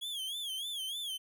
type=tone with vibrato; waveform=45% pulse; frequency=3294 Hz; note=G#7; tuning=15 cents flat; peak=-36 dBFS; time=0.01-1.18 s; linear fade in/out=20 ms; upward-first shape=sine; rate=3.3 Hz; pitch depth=130 cents each way; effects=none